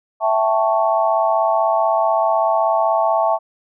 sine chord, A dominant seventh, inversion second, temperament equal, 659.3 / 784 / 880 / 1108.7 Hz, E5 / G5 / A5 / C#6, 0 / 0 / 0 / 0 cents, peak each -17 / -22 / -19 / -22 dBFS, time 0.2-3.39 s, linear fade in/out 50 ms, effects none

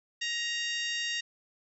harmonic tone with a mistuned harmonic, 932.3 Hz, A#5, in tune, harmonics 2 / 3 / 4 / 5 / 6 / 7 / 8, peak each -35 / -35 / -37 / -42 / -41 / -45 / -47 dBFS, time 0.21-1.21 s, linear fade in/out 10 ms, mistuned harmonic 2, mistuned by +18 cents, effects none

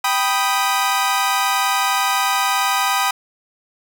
sawtooth chord, G augmented, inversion none, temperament equal, 784 / 987.8 / 1244.5 Hz, G5 / B5 / D#6, 0 / 0 / 0 cents, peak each -17 dBFS, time 0.04-3.11 s, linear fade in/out 5 ms, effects none

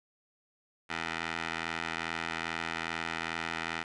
15% pulse tone with band-pass filter, 82.41 Hz, E2, in tune, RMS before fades -36 dBFS, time 0.89-3.84 s, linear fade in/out 20 ms, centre 2000 Hz, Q 1.3, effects resampled to 22050 Hz + 10-bit

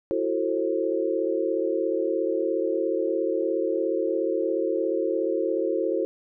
sine chord, F# half-diminished seventh, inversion third, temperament just, 333 / 370 / 444 / 532.8 Hz, E4 / F#4 / A4 / C5, +18 / 0 / +16 / +31 cents, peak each -28 dBFS, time 0.11-6.05 s, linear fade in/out 0 ms, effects none

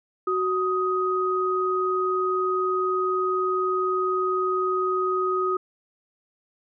sine tone pair together, 372.2 / 1252 Hz, F#4 / D#6, +10 / +10 cents, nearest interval octave + major sixth, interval 2100 cents, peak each -24 dBFS, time 0.27-5.57 s, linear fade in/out 5 ms, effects none

